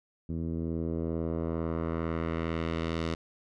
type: tone with low-pass filter sweep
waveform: 10% pulse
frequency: 82.2 Hz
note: E2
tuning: 4 cents flat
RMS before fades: -32 dBFS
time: 0.29-3.15 s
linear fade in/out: 5 ms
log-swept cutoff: 230 to 4900 Hz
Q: 1
effects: none